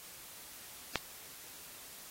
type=click; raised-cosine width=0.2 ms; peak=-13 dBFS; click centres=0.957 s; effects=white hiss -51 dBFS RMS until 2.1 s + AAC 48 kbps